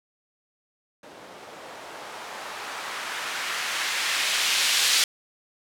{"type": "noise with low-pass filter sweep", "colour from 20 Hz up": "violet", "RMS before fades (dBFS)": -28, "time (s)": [1.03, 5.04], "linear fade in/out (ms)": 2, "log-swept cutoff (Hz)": [450, 3700], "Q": 0.89, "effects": []}